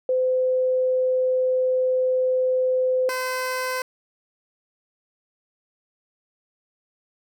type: tone pair in turn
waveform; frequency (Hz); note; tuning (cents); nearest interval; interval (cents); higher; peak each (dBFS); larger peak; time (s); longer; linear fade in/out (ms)
sine / 15% pulse; 512 / 512; C5 / C5; -38 / -38; unison; 0; neither; -18; neither; 0.09-3.09 / 3.09-3.82; first; 2
effects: none